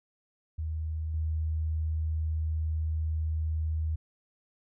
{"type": "tone with level steps", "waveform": "sine", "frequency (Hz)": 78.9, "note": "D#2", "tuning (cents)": 25, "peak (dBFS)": [-30, -27], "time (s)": [0.58, 3.96], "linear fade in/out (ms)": 10, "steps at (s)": 1.14, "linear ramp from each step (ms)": 2, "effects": []}